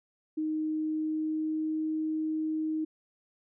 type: tone with pitch glide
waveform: sine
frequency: 311.1 to 313.3 Hz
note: D#4 to D#4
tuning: 0 to +12 cents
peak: -28 dBFS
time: 0.37-2.85 s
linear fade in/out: 10 ms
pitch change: +12 cents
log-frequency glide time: 0.79-1.85 s
effects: none